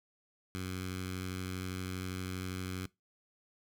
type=tone with notch filter; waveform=10% pulse; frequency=92.5 Hz; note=F#2; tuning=in tune; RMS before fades=-39 dBFS; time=0.55-2.86 s; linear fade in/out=0 ms; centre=610 Hz; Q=0.62; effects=noise-tail reverb RT60 0.2 s tail -21 dB re dry